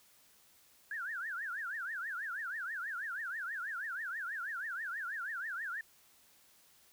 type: tone with vibrato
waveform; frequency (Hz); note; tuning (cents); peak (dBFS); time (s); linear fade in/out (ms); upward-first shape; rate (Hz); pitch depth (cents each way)
sine; 1593; G6; +27; -37; 0.91-5.81; 2; triangle; 6.2; 300
effects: white hiss -65 dBFS RMS until 6.92 s